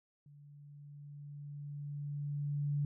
sine tone with level ramp, 144.7 Hz, D3, 25 cents flat, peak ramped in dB -55 to -30 dBFS, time 0.26-2.85 s, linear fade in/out 2 ms, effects none

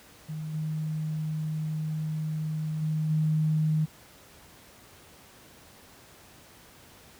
sine tone with level steps, 155.56 Hz, D#3, in tune, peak -32 / -28 / -25 / -22 dBFS, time 0.28-3.86 s, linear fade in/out 20 ms, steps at 0.53 / 2.81 / 3.09 s, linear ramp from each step 20 ms, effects pink hiss -53 dBFS RMS until 7.19 s + high-pass 60 Hz 12 dB/octave

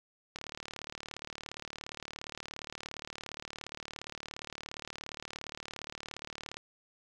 click train, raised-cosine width 0.2 ms, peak -23 dBFS, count 232, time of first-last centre 0.36-6.57 s, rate 37.2 Hz, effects none

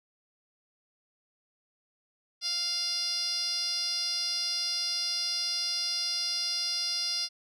10% pulse tone with band-pass filter, 698.5 Hz, F5, in tune, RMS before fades -31 dBFS, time 2.41-7.29 s, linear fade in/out 50 ms, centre 5200 Hz, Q 9.1, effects none

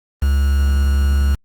triangle tone with quantisation, 69.5 Hz, C#2, 5 cents sharp, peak -10 dBFS, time 0.22-1.35 s, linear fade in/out 5 ms, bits 5, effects Opus 24 kbps

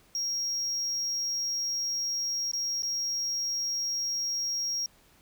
triangle tone with dropouts, 5600 Hz, F8, 4 cents sharp, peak -27 dBFS, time 0.15-4.86 s, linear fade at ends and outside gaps 1 ms, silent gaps 2.515-2.534 / 2.822-2.832 s, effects pink hiss -61 dBFS RMS until 5.21 s

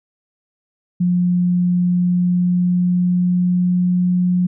sine tone with pitch glide, 177.9 to 179.66 Hz, F3 to F3, +32 to +49 cents, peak -13 dBFS, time 1-4.47 s, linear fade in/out 10 ms, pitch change +17 cents, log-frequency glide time 1.86-4.1 s, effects none

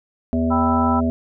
harmonic tone, 81.6 Hz, E2, 17 cents flat, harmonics 1 / 3 / 5 / 7 / 8, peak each -24 / -18 / -31 / -32 / -27 dBFS, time 0.33-1.1 s, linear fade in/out 0 ms
sine chord, E minor, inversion first, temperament equal, 784 / 987.8 / 1318.5 Hz, G5 / B5 / E6, 0 / 0 / 0 cents, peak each -23 dBFS, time 0.5-1.01 s, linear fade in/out 20 ms
effects none

